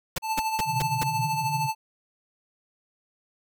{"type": "noise bursts", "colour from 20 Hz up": "pink", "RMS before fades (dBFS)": -28, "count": 5, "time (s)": [0.16, 1.035], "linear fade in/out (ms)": 5, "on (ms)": 23, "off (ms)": 190}
{"type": "tone with tremolo", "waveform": "square", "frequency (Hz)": 880, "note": "A5", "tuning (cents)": 0, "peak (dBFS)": -24, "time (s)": [0.22, 1.75], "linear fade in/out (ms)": 50, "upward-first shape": "sine", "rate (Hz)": 13, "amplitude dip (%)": 50}
{"type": "band-pass noise", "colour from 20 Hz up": "pink", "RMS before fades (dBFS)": -32, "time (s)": [0.65, 1.71], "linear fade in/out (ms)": 50, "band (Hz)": [120, 160], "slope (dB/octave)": 96}
{"effects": []}